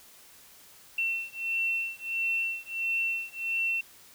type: beating tone pair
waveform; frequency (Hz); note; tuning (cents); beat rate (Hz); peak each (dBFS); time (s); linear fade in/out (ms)
sine; 2701 / 2702.5; E7 / E7; +42 / +42; 1.5; -31; 0.98-3.81; 5
effects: white hiss -54 dBFS RMS until 4.14 s